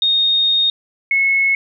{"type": "tone pair in turn", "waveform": "sine", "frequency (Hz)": [3704, 2188], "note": ["A#7", "C#7"], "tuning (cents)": [-12, -23], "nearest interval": "major sixth", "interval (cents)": 911, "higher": "first", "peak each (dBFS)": -12, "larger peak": "neither", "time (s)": [[0.02, 0.7], [1.11, 1.55]], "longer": "first", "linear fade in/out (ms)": 2, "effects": []}